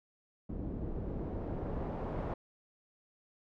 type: noise with low-pass filter sweep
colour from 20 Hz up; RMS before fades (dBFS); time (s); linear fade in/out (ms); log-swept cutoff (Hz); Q
pink; -38; 0.49-2.34; 5; 310 to 890; 0.93
effects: none